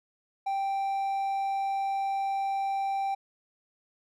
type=tone; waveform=triangle; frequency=784 Hz; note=G5; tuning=in tune; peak=-25 dBFS; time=0.46-3.15 s; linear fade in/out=10 ms; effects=none